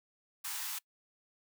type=high-pass noise; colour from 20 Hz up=white; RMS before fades=-39 dBFS; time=0.44-0.79 s; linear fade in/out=10 ms; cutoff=760 Hz; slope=96 dB/octave; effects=noise-tail reverb RT60 0.1 s tail -24 dB re dry